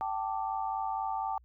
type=chord; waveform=sine; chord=G suspended second; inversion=none; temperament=equal with one note detuned; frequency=775.9 / 880 / 1174.7 Hz; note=G5 / A5 / D6; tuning=-18 / 0 / 0 cents; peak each=-34 / -34 / -39 dBFS; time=0.01-1.38 s; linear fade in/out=0 ms; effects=added 60 Hz sine -57 dBFS peak until 1.44 s